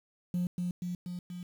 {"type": "tone with echo", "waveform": "sine", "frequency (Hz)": 177.7, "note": "F3", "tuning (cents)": 30, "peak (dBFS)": -26, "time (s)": [0.34, 0.47], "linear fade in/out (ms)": 2, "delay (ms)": 240, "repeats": 4, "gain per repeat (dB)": -3, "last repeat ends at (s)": 1.43, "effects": ["tanh soft clip ceiling -26 dBFS", "9-bit"]}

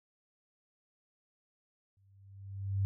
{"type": "tone with exponential growth", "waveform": "sine", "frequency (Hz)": 98, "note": "G2", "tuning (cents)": 0, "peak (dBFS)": -26, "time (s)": [1.97, 2.85], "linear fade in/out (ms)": 0, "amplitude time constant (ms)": 190, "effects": []}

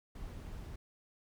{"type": "noise", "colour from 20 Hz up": "brown", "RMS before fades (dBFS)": -45, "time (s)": [0.15, 0.76], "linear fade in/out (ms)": 5, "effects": []}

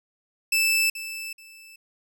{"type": "tone with echo", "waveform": "sawtooth", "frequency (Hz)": 2637, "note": "E7", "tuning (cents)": 0, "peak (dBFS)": -16, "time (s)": [0.52, 0.9], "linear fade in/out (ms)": 5, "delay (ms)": 430, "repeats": 2, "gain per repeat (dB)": -13, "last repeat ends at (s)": 1.76, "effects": []}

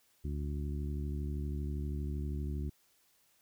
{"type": "harmonic tone", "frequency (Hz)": 72.6, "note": "D2", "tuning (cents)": -19, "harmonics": [1, 2, 3, 4, 5], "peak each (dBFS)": [-35, -41, -45, -47, -49], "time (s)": [0.24, 2.7], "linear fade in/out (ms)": 10, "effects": ["white hiss -70 dBFS RMS until 3.41 s"]}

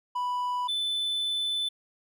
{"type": "tone pair in turn", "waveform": "triangle", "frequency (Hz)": [987.8, 3512], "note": ["B5", "A7"], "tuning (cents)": [0, -4], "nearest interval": "octave + minor seventh", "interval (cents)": 2196, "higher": "second", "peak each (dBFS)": -25, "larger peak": "neither", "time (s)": [[0.15, 0.68], [0.68, 1.69]], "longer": "second", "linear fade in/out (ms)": 10, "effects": []}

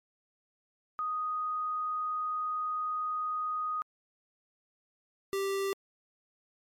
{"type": "tone pair in turn", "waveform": ["sine", "square"], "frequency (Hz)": [1244.5, 392], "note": ["D#6", "G4"], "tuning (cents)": [0, 0], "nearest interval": "octave + minor sixth", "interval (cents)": 2000, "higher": "first", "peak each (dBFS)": [-30, -30], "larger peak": "neither", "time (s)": [[0.99, 3.82], [5.33, 5.73]], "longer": "first", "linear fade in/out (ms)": 0, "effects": ["MP3 64 kbps"]}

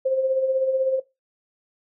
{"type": "tone with tremolo", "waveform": "sine", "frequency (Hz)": 527, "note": "C5", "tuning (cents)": 12, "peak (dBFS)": -17, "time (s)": [0.05, 1], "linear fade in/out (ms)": 10, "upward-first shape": "sine", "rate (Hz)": 16, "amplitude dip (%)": 55, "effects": ["noise-tail reverb RT60 0.2 s tail -17 dB re dry"]}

